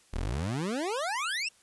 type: exponential sweep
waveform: 25% pulse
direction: up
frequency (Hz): 33.47 to 2827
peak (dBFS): -26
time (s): 0.13-1.49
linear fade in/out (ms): 10
effects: white hiss -62 dBFS RMS until 1.62 s + resampled to 24000 Hz